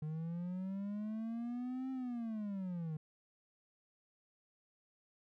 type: linear two-way sweep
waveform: triangle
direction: up then down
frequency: 151.3 to 264.5 to 151.7 Hz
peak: -36 dBFS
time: 0.02-2.97 s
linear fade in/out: 5 ms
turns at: 1.91 s
effects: none